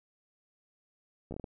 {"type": "slowing click train", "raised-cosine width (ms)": 2, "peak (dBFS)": -27, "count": 6, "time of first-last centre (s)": [1.31, 1.442], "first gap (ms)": 13, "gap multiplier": 1.36, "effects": []}